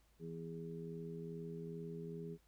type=harmonic tone; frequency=82.41 Hz; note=E2; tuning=in tune; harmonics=2 / 3 / 4 / 5; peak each=-46 / -54 / -57 / -48 dBFS; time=0.19-2.38 s; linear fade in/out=50 ms; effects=added 54 Hz sine -70 dBFS peak until 2.47 s + pink hiss -75 dBFS RMS until 2.47 s